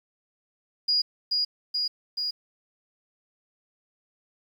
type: tone with echo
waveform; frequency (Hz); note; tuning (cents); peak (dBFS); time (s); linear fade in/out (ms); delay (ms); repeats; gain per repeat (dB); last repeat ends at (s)
sine; 4878; D#8; -35; -20; 0.88-1.02; 10; 430; 3; -2; 2.31
effects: 9-bit